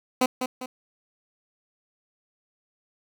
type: tone with echo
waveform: 15% pulse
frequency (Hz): 254.6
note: C4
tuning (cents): -47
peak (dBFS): -12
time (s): 0.21-0.26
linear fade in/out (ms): 5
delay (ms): 200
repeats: 2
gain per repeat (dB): -7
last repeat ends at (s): 0.66
effects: none